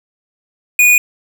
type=tone; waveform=square; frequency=2459 Hz; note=D#7; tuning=21 cents flat; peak=-7 dBFS; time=0.79-0.98 s; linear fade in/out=2 ms; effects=8-bit